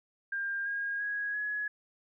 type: tone with pitch steps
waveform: sine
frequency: 1600 / 1628 / 1656.4 / 1685.4 Hz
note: G6 / G#6 / G#6 / G#6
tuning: +35 / -35 / -5 / +25 cents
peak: -31 dBFS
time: 0.32-1.68 s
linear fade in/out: 5 ms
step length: 340 ms
effects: none